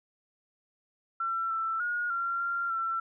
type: tone with pitch steps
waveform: sine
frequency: 1349 / 1332 / 1438 / 1375 / 1384 / 1346 Hz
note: E6 / E6 / F#6 / F6 / F6 / E6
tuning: +40 / +18 / -50 / -27 / -16 / +36 cents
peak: -28 dBFS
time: 1.2-3 s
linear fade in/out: 5 ms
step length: 300 ms
effects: none